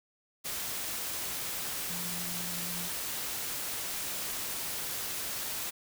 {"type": "tone in noise", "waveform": "sine", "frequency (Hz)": 174.9, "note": "F3", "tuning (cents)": 3, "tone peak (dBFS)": -42, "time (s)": [1.89, 2.89], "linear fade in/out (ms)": 20, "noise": "white", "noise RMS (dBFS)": -36, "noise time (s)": [0.44, 5.71], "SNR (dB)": -9, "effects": []}